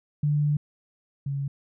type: tone pair in turn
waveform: sine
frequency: 147.6 / 139.32 Hz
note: D3 / C#3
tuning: +9 / +9 cents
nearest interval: minor second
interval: 100 cents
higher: first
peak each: -20 / -26 dBFS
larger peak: first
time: 0.23-0.57 / 1.26-1.48 s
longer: first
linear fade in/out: 5 ms
effects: none